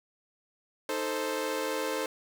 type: chord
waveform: sawtooth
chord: A diminished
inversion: second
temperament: equal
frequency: 311.1 / 440 / 523.3 Hz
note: Eb4 / A4 / C5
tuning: 0 / 0 / 0 cents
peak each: -33 / -30 / -29 dBFS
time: 0.89-2.06 s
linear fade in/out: 2 ms
effects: none